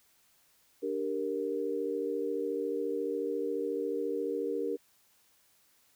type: chord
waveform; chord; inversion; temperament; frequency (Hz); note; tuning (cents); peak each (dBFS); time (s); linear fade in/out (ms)
sine; G minor; second; equal; 293.7 / 392 / 466.2; D4 / G4 / Bb4; 0 / 0 / 0; -37 / -35 / -33; 0.82-4.77; 20
effects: white hiss -67 dBFS RMS until 5.95 s